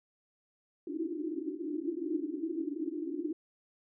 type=band-pass noise; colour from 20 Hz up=white; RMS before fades=-36 dBFS; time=0.87-3.33 s; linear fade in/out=5 ms; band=290 to 350 Hz; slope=96 dB/octave; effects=none